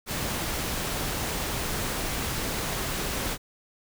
pink noise, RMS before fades -30 dBFS, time 0.06-3.38 s, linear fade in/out 50 ms, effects none

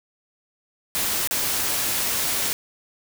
white noise with dropouts, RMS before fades -24 dBFS, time 0.95-2.53 s, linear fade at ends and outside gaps 0 ms, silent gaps 1.274-1.31 s, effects none

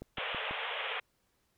click train, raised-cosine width 2 ms, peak -29 dBFS, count 4, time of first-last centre 0.02-0.51 s, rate 6.12 Hz
white band-pass noise, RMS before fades -37 dBFS, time 0.17-1 s, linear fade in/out 5 ms, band 430 to 3400 Hz, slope 96 dB/octave
effects pink hiss -75 dBFS RMS until 1.57 s

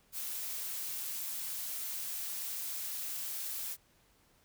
blue noise, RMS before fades -39 dBFS, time 0.12-3.77 s, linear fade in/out 50 ms, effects pink hiss -68 dBFS RMS until 4.44 s

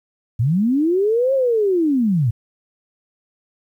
sine linear two-way sweep, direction up then down, 103.2 to 548 to 103.2 Hz, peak -14 dBFS, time 0.39-2.31 s, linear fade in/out 10 ms, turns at 1.34 s, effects 9-bit

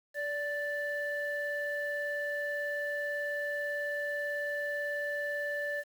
sine tone pair together, 580.6 / 1760 Hz, D5 / A6, -20 / 0 cents, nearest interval octave + perfect fifth, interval 1920 cents, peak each -34 / -33 dBFS, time 0.14-5.84 s, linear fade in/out 50 ms, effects tanh soft clip ceiling -26 dBFS + 9-bit

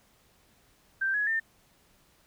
sine tone with pitch steps, 1568 / 1680.5 / 1801.2 Hz, G6 / G#6 / A6, 0 / +20 / +40 cents, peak -25 dBFS, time 1.01-1.4 s, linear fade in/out 10 ms, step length 130 ms, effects pink hiss -64 dBFS RMS until 2.26 s

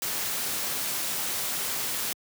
white noise, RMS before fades -30 dBFS, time 0.02-2.13 s, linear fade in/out 2 ms, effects high-pass 100 Hz 12 dB/octave

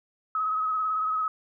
sine tone with vibrato, 1275 Hz, D#6, 42 cents sharp, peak -24 dBFS, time 0.35-1.28 s, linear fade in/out 2 ms, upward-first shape triangle, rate 18 Hz, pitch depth 35 cents each way, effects none

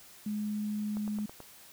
sine tone, 210 Hz, G#3, 19 cents sharp, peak -31 dBFS, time 0.26-1.26 s, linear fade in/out 5 ms
click train, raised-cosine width 1 ms, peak -31 dBFS, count 5, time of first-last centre 0.97-1.403 s, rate 9.23 Hz
effects white hiss -54 dBFS RMS until 1.72 s

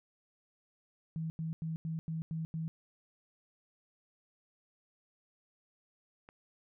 sine tone bursts, 161.3 Hz, E3, 37 cents flat, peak -34 dBFS, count 7, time 1.16-2.68 s, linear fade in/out 0 ms, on 140 ms, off 90 ms
click, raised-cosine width 0.5 ms, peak -37 dBFS, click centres 6.289 s
effects none

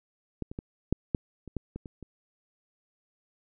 clicks, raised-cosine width 3 ms, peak -19 / -26 / -22 / -11 / -12 / -29 / -18 / -24 / -28 / -29 dBFS, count 10, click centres 0.423 / 0.515 / 0.589 / 0.926 / 1.148 / 1.477 / 1.567 / 1.76 / 1.858 / 2.027 s, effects none

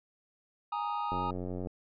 triangle chord, Ab suspended second, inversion none, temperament equal, 830.6 / 932.3 / 1244.5 Hz, Ab5 / Bb5 / Eb6, 0 / 0 / 0 cents, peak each -34 dBFS, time 0.72-1.31 s, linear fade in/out 5 ms
click train, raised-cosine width 2 ms, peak -25 dBFS, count 51, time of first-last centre 1.12-1.671 s, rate 90.7 Hz
effects resampled to 11025 Hz

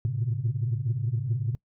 sine tone cluster, 107.5 / 114.6 / 119.3 / 136.7 Hz, A2 / A#2 / A#2 / C#3, -40 / -29 / +41 / -24 cents, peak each -30 dBFS, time 0.05-1.55 s, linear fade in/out 0 ms, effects noise-tail reverb RT60 0.1 s tail -24 dB re dry + tanh soft clip ceiling -18 dBFS

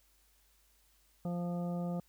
harmonic tone, 174.61 Hz, F3, in tune, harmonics 1 / 2 / 3 / 4 / 5 / 7, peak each -34 / -48 / -43 / -46 / -55 / -55 dBFS, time 1.25-2 s, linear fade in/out 2 ms, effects added 50 Hz sine -70 dBFS peak until 2.08 s + white hiss -70 dBFS RMS until 2.08 s

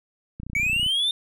click train, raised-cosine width 5 ms, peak -23 dBFS, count 15, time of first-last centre 0.4-0.864 s, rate 30.2 Hz
triangle linear sweep, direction up, 2215 to 3646 Hz, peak -19 dBFS, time 0.55-1.11 s, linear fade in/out 2 ms
effects none

